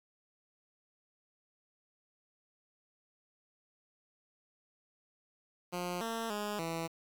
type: tone with pitch steps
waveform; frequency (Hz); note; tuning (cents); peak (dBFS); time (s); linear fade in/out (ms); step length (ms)
10% pulse; 177.6 / 227.6 / 207.9 / 165; F3 / A#3 / G#3 / E3; +29 / -41 / +2 / +2; -27; 5.72-6.88; 20; 290
effects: 10-bit